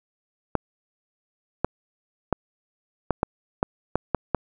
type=clicks; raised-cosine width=1 ms; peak=-6 dBFS; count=9; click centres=0.553 / 1.646 / 2.327 / 3.107 / 3.231 / 3.629 / 3.956 / 4.147 / 4.347 s; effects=none